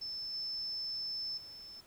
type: tone with level steps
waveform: sine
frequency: 5274 Hz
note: E8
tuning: in tune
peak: -38 / -36 / -47 dBFS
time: 0.01-1.81 s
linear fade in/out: 10 ms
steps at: 0.33 / 1.37 s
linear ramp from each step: 10 ms
effects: pink hiss -62 dBFS RMS until 1.86 s